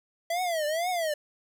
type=tone with vibrato; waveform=square; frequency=661 Hz; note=E5; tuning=5 cents sharp; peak=-27 dBFS; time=0.3-1.14 s; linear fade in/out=5 ms; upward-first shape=triangle; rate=2.1 Hz; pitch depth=210 cents each way; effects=none